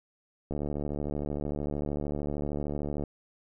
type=click train; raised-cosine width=2 ms; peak=-20 dBFS; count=186; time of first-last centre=0.51-3.037 s; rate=73.2 Hz; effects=none